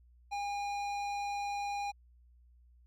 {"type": "tone with hard clipping", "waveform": "sine", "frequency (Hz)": 811, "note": "G#5", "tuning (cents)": -41, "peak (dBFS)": -36, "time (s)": [0.31, 1.92], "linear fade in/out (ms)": 20, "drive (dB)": 13, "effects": ["added 60 Hz sine -59 dBFS peak until 2.86 s"]}